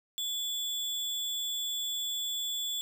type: tone with sample-and-hold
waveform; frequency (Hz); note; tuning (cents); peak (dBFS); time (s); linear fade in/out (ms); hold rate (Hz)
sine; 3443; A7; -38; -31; 0.18-2.81; 0; 11025
effects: none